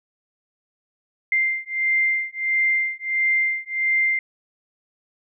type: beating tone pair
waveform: sine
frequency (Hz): 2093 / 2094.5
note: C7 / C7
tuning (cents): 0 / +1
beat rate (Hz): 1.5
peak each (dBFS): -22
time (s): 1.32-4.19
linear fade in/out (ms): 2
effects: none